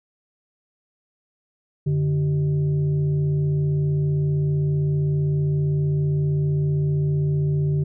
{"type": "tone with frequency modulation", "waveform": "sine", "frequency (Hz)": 146.7, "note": "D3", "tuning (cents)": -2, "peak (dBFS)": -18, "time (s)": [1.86, 7.84], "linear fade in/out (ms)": 10, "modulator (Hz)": 238, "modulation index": 0.43, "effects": []}